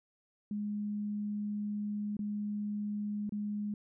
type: tone with dropouts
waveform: sine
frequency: 207.7 Hz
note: G#3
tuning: in tune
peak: -33 dBFS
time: 0.51-3.74 s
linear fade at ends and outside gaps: 2 ms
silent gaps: 2.168-2.191 / 3.294-3.322 s
effects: none